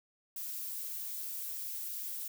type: noise with flanger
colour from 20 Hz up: violet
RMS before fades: -40 dBFS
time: 0.36-2.28 s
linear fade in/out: 5 ms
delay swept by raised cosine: 1.8 to 6.3 ms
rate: 2.3 Hz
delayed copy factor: +0.5
effects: none